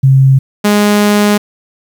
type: tone pair in turn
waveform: sine / sawtooth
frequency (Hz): 134.1 / 207.1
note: C3 / G#3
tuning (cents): +43 / -5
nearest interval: minor sixth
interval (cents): 752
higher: second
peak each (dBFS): -3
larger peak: neither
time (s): 0.03-0.39 / 0.64-1.38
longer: second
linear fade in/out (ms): 10
effects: 7-bit

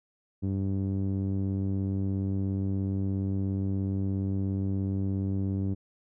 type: tone with low-pass filter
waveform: sawtooth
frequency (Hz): 97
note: G2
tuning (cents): -18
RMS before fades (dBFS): -29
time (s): 0.42-5.75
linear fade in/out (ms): 20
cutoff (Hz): 280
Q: 1.6
effects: none

